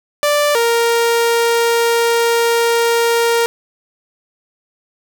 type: tone pair in turn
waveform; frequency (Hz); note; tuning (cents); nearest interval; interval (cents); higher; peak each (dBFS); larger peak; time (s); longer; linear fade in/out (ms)
sawtooth; 587.3 / 466.1; D5 / A#4; 0 / 0; major third; 400; first; -8; neither; 0.23-0.55 / 0.55-3.46; second; 0
effects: none